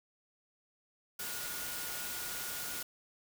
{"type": "tone in noise", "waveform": "sine", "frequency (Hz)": 1441, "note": "F#6", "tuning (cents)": -46, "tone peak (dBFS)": -48, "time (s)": [1.19, 2.83], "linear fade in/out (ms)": 5, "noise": "white", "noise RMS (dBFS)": -40, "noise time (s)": [1.19, 2.83], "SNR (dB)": -11, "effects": []}